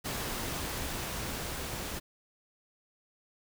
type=noise with level ramp; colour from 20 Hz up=pink; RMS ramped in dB=-35 to -38 dBFS; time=0.04-2 s; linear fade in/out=20 ms; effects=none